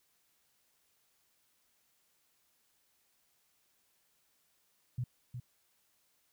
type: tone with echo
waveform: sine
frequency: 123.47 Hz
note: B2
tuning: in tune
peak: -32 dBFS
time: 4.98-5.04 s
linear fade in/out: 5 ms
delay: 360 ms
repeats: 1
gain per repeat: -7 dB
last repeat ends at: 5.4 s
effects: white hiss -74 dBFS RMS until 6.32 s